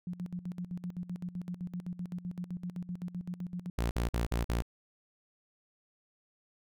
sine tone with tremolo, 177.8 Hz, F3, 31 cents sharp, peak -34 dBFS, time 0.07-3.7 s, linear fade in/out 2 ms, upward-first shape square, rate 7.8 Hz, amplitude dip 80%
sawtooth tone bursts, 58.27 Hz, A#1, in tune, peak -25 dBFS, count 5, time 3.78-4.622 s, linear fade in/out 5 ms, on 130 ms, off 48 ms
effects none

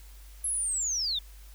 sine linear sweep, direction down, 11175 to 3480 Hz, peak -27 dBFS, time 0.44-1.19 s, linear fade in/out 5 ms, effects added 50 Hz sine -46 dBFS peak until 1.54 s + white hiss -57 dBFS RMS until 1.54 s

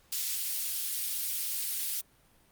white high-pass noise, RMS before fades -33 dBFS, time 0.12-2.01 s, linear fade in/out 5 ms, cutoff 3400 Hz, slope 12 dB/octave, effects pink hiss -64 dBFS RMS until 2.51 s + Opus 48 kbps

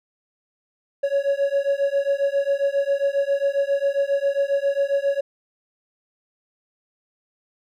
triangle beating tone pair, 554.4 / 561.8 Hz, C#5 / C#5, 0 / +23 cents, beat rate 7.4 Hz, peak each -20 dBFS, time 1.03-5.21 s, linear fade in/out 10 ms, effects none

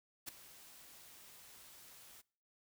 white noise with ADSR envelope, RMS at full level -42 dBFS, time 0.26-2.22 s, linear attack 25 ms, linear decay 7 ms, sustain -16 dB, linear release 18 ms, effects noise-tail reverb RT60 0.5 s tail -24 dB re dry

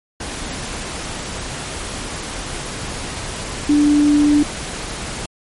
sine tone in noise, 293.7 Hz, D4, in tune, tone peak -10 dBFS, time 3.69-4.43 s, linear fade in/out 5 ms, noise pink, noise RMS -27 dBFS, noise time 0.2-5.26 s, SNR +14 dB, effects MP3 48 kbps

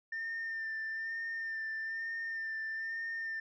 sine tone with vibrato, 1800 Hz, A6, 39 cents sharp, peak -34 dBFS, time 0.12-3.4 s, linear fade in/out 5 ms, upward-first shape sine, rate 1.1 Hz, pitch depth 22 cents each way, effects tanh soft clip ceiling -33 dBFS

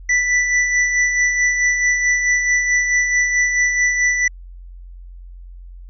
square tone with tremolo, 1975.5 Hz, B6, in tune, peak -13 dBFS, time 0.09-4.28 s, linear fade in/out 5 ms, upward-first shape sine, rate 4.6 Hz, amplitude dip 45%, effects added 44 Hz sine -34 dBFS peak until 5.89 s + resampled to 16000 Hz

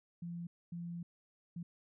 sine tone bursts at uneven times, 171.6 Hz, F3, 30 cents flat, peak -40 dBFS, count 3, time 0.22-0.47 / 0.72-1.03 / 1.56-1.63 s, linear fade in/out 5 ms, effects none

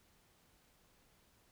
silence, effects pink hiss -70 dBFS RMS until 1.51 s

